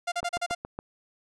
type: tone bursts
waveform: sawtooth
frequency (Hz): 698.5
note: F5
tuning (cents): 0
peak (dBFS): -23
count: 6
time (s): 0.07-0.55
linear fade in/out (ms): 10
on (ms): 50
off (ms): 36
type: click train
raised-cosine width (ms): 1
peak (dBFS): -20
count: 5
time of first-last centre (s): 0.23-0.789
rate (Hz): 7.15
effects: resampled to 22050 Hz